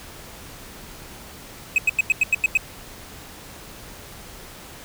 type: tone bursts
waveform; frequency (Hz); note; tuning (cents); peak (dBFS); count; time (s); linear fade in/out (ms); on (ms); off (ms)
triangle; 2543; D#7; +37; -12; 8; 1.76-2.573; 2; 22; 91
effects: pink hiss -41 dBFS RMS until 4.84 s